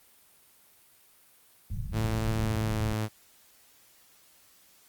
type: low-pass noise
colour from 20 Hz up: pink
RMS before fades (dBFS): -34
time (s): 1.7-2.93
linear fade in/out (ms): 2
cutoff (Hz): 180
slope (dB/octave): 48
type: tone with pitch glide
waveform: sawtooth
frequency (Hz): 110.7 to 108.48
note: A2 to A2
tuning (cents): +11 to -24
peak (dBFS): -24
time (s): 1.92-3.09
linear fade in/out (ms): 50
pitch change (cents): -35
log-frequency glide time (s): 2.35-2.9
effects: white hiss -60 dBFS RMS until 4.88 s + Opus 32 kbps